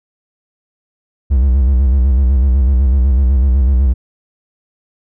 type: tone with vibrato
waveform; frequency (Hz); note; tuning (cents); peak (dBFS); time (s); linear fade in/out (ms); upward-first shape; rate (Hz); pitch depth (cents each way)
triangle; 65.41; C2; 0; -6; 1.3-3.94; 20; square; 8; 97
effects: none